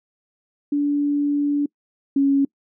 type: tone pair in turn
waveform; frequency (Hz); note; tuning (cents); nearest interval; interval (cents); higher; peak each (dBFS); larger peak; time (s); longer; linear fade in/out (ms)
sine; 288.8 / 277.1; D4 / C#4; -29 / -1; minor second; 72; first; -17 / -14; second; 0.72-1.66 / 2.16-2.45; first; 5
effects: noise-tail reverb RT60 0.1 s tail -25 dB re dry